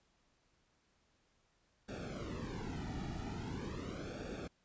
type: noise with flanger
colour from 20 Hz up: brown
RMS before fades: -43 dBFS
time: 1.88-4.48 s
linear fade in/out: 10 ms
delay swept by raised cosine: 0.98 to 1.92 ms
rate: 0.42 Hz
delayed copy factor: -0.95
effects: pink hiss -75 dBFS RMS until 4.64 s + resampled to 16000 Hz